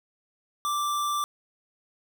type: tone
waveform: square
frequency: 1174.7 Hz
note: D6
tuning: in tune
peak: -26 dBFS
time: 0.65-1.24 s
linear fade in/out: 0 ms
effects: none